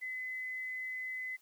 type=tone; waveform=sine; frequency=2026 Hz; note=B6; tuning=44 cents sharp; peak=-37 dBFS; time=0.01-1.37 s; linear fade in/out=20 ms; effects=white hiss -68 dBFS RMS until 1.41 s + high-pass 300 Hz 12 dB/octave